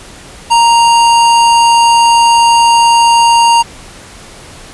square tone, 932.3 Hz, A#5, in tune, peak -5 dBFS, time 0.5-3.63 s, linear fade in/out 20 ms, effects pink hiss -33 dBFS RMS until 4.73 s + resampled to 24000 Hz

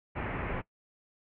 pink low-pass noise, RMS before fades -35 dBFS, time 0.15-0.62 s, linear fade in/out 20 ms, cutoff 2500 Hz, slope 48 dB/octave, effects noise-tail reverb RT60 0.1 s tail -20 dB re dry

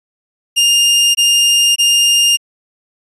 sawtooth tone bursts, 2814 Hz, F7, 12 cents sharp, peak -5 dBFS, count 3, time 0.56-2.372 s, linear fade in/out 20 ms, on 590 ms, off 21 ms, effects resampled to 24000 Hz

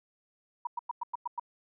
sine tone bursts, 960 Hz, B5, 49 cents flat, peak -30 dBFS, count 7, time 0.65-1.397 s, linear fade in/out 5 ms, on 21 ms, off 100 ms, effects none

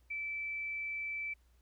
sine tone, 2320 Hz, D7, 22 cents flat, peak -36 dBFS, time 0.1-1.34 s, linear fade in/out 10 ms, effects added 60 Hz sine -64 dBFS peak until 1.61 s + pink hiss -75 dBFS RMS until 1.61 s

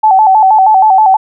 sine tone with vibrato, 813 Hz, G#5, 37 cents flat, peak -3 dBFS, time 0.03-1.17 s, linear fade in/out 10 ms, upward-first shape square, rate 6.3 Hz, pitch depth 110 cents each way, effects none

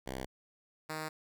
5% pulse tone pair in turn, 65 / 156.17 Hz, C2 / D#3, -11 / +7 cents, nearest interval octave + minor third, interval 1518 cents, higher second, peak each -27 / -26 dBFS, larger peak second, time 0.06-0.26 / 0.89-1.09 s, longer neither, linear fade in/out 10 ms, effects none

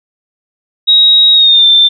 sine tone with pitch glide, 3800 to 3566 Hz, A#7 to A7, +33 to +22 cents, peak -3 dBFS, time 0.87-1.89 s, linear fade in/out 20 ms, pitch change -111 cents, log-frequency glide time 1.32-1.66 s, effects none

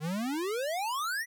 square exponential sweep, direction up, 146.83 to 2000 Hz, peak -31 dBFS, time 0-1.26 s, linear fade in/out 50 ms, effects none

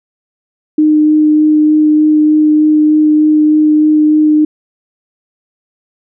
sine tone with vibrato, 305.4 Hz, D#4, 32 cents flat, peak -5 dBFS, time 0.78-4.45 s, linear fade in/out 5 ms, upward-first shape sine, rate 3.3 Hz, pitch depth 8 cents each way, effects none

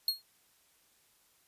45% pulse tone with exponential decay, 4278 Hz, C8, 38 cents sharp, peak -23 dBFS, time 0.08-0.22 s, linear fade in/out 2 ms, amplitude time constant 30 ms, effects white hiss -68 dBFS RMS until 1.47 s + resampled to 32000 Hz

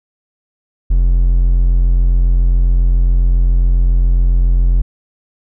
triangle tone, 43.65 Hz, F1, in tune, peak -6 dBFS, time 0.9-4.82 s, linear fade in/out 10 ms, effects none

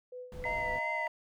sine tone with tremolo, 499.7 Hz, B4, 20 cents sharp, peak -40 dBFS, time 0.12-0.77 s, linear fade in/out 5 ms, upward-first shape sine, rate 3.8 Hz, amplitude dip 70%
brown noise, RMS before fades -44 dBFS, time 0.32-0.79 s, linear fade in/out 2 ms
sine tone with vibrato, 2024 Hz, B6, 42 cents sharp, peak -34 dBFS, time 0.44-1.07 s, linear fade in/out 0 ms, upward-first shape triangle, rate 2.7 Hz, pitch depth 44 cents each way
triangle chord, Eb suspended second, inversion none, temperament equal with one note detuned, 622.3 / 688 / 932.3 Hz, Eb5 / F5 / Bb5, 0 / -26 / 0 cents, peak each -37 / -40 / -34 dBFS, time 0.45-1.08 s, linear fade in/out 5 ms
effects none

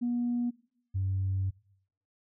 sine tone pair in turn, 241.1 / 95.68 Hz, B3 / G2, -41 / -41 cents, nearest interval octave + major third, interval 1600 cents, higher first, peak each -26 dBFS, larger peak neither, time 0.01-0.51 / 0.94-1.51 s, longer second, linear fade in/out 20 ms, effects noise-tail reverb RT60 0.7 s tail -23 dB re dry + tanh soft clip ceiling -23 dBFS

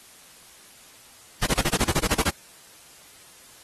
pink noise bursts, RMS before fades -22 dBFS, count 12, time 1.42-2.301 s, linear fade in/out 10 ms, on 45 ms, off 31 ms, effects white hiss -50 dBFS RMS until 3.63 s + AAC 32 kbps

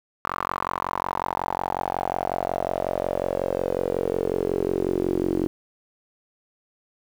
sawtooth tone with band-pass filter sweep, 45.49 Hz, F#1, 29 cents flat, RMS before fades -26 dBFS, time 0.24-5.47 s, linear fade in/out 0 ms, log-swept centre 1200 to 330 Hz, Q 5.2, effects 8-bit

